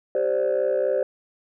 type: chord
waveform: sine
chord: G suspended fourth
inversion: none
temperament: equal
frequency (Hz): 392 / 523.3 / 587.3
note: G4 / C5 / D5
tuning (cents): 0 / 0 / 0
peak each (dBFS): -25 / -21 / -23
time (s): 0.15-1.03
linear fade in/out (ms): 2
effects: tanh soft clip ceiling -15 dBFS